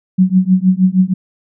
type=tone with tremolo; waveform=sine; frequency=186 Hz; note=F#3; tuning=9 cents sharp; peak=-4 dBFS; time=0.18-1.14 s; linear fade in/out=10 ms; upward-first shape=triangle; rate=6.4 Hz; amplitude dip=100%; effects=none